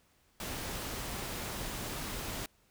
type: noise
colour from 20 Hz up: pink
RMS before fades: -39 dBFS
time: 0.4-2.46 s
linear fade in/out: 2 ms
effects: pink hiss -69 dBFS RMS until 2.7 s